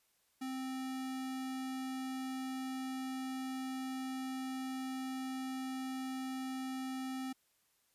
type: tone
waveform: square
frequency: 261.6 Hz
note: C4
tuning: in tune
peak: -39 dBFS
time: 0.41-7.33 s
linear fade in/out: 10 ms
effects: white hiss -75 dBFS RMS until 7.94 s + resampled to 32000 Hz